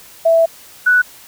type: tone pair in turn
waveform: sine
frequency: 659.3 / 1480.1 Hz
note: E5 / F#6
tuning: 0 / 0 cents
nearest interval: octave + major second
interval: 1400 cents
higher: second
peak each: -8 dBFS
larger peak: neither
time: 0.25-0.46 / 0.86-1.02 s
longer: first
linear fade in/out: 10 ms
effects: white hiss -41 dBFS RMS until 1.27 s